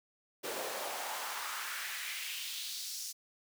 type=noise with high-pass filter sweep; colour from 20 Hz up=pink; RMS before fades=-40 dBFS; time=0.43-3.13 s; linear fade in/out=20 ms; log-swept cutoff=410 to 5900 Hz; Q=2.1; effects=none